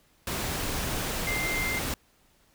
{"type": "tone in noise", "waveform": "sine", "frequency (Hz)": 2093, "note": "C7", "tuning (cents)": 0, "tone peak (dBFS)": -29, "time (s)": [1.27, 1.79], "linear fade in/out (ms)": 2, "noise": "pink", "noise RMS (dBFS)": -31, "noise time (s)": [0.27, 1.94], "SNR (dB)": -1, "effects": ["pink hiss -64 dBFS RMS until 2.54 s"]}